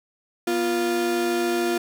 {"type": "tone pair together", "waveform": "35% pulse", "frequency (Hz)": [242.2, 349.2], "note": ["B3", "F4"], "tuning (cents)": [-34, 0], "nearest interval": "tritone", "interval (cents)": 634, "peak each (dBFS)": [-27, -20], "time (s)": [0.47, 1.78], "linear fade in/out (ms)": 5, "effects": []}